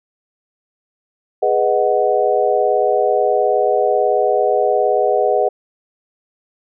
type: chord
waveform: sine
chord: G# minor seventh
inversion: none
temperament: equal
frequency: 415.3 / 493.9 / 622.3 / 740 Hz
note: G#4 / B4 / D#5 / F#5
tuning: 0 / 0 / 0 / 0 cents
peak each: -18 dBFS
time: 1.42-5.49 s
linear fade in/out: 10 ms
effects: none